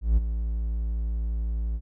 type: tone with ADSR envelope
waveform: triangle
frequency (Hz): 55.9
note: A1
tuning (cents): +28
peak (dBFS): -13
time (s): 0.01-1.81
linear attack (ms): 160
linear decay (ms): 22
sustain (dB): -10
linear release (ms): 57
effects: none